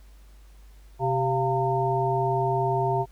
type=harmonic tone with a mistuned harmonic; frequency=130 Hz; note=C3; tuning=11 cents flat; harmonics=1 / 3 / 5 / 7; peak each=-27 / -27 / -27 / -27 dBFS; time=0.99-3.06 s; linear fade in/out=50 ms; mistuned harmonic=5; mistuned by=+110 cents; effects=added 50 Hz sine -47 dBFS peak until 3.11 s + pink hiss -61 dBFS RMS until 3.11 s